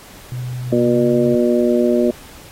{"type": "tone with pitch glide", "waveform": "sine", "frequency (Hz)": [124.9, 133.09], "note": ["B2", "C3"], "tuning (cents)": [20, 30], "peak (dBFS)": -22, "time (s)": [0.32, 1.35], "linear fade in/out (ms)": 0, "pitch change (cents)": 110, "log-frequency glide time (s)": [0.82, 1.07]}
{"type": "harmonic tone", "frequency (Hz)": 120.3, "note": "B2", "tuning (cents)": -45, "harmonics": [2, 3, 4, 5], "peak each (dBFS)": [-16, -16, -22, -19], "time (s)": [0.72, 2.11], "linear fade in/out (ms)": 5}
{"effects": ["pink hiss -41 dBFS RMS until 2.51 s", "AAC 48 kbps"]}